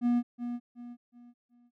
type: tone with echo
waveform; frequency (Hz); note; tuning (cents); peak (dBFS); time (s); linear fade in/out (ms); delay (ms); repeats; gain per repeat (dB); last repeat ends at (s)
triangle; 241; B3; -42; -21; 0.01-0.23; 50; 370; 4; -9; 1.71
effects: none